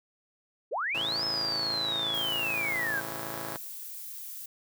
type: linear two-way sweep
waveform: sine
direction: up then down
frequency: 349.2 to 5210 to 1530 Hz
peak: -28 dBFS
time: 0.71-3.01 s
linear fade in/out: 20 ms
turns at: 1.24 s
type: chord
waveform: 5% pulse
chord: A major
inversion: none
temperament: just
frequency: 110 / 137.5 / 165 Hz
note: A2 / C#3 / E3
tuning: 0 / -14 / +2 cents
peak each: -31 dBFS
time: 0.94-3.57 s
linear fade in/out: 10 ms
type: noise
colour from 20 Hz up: violet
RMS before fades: -41 dBFS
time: 2.14-4.46 s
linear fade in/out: 5 ms
effects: none